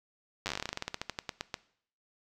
slowing click train, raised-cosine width 0.2 ms, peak -16 dBFS, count 24, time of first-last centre 0.46-1.542 s, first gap 9 ms, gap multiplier 1.13, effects noise-tail reverb RT60 0.6 s tail -19 dB re dry

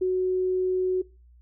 sine tone, 370 Hz, F#4, in tune, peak -21 dBFS, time 0.01-1.02 s, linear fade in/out 10 ms, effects noise-tail reverb RT60 0.3 s tail -22 dB re dry + added 60 Hz sine -51 dBFS peak until 1.41 s

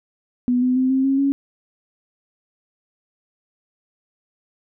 sine tone with pitch steps, 246.9 / 252.7 / 258.6 / 264.6 / 270.8 / 277.1 Hz, B3 / B3 / C4 / C4 / C#4 / C#4, 0 / +40 / -20 / +20 / -40 / -1 cents, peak -15 dBFS, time 0.48-1.32 s, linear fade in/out 0 ms, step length 140 ms, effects none

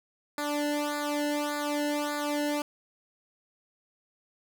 sawtooth tone with flanger, 293.7 Hz, D4, in tune, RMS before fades -30 dBFS, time 0.38-2.62 s, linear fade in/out 2 ms, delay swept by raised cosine 0.34 to 0.86 ms, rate 1.7 Hz, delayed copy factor -1, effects none

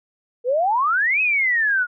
sine exponential two-way sweep, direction up then down, 466.2 to 2585 to 1415 Hz, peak -16 dBFS, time 0.44-1.87 s, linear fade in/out 50 ms, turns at 1.21 s, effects none

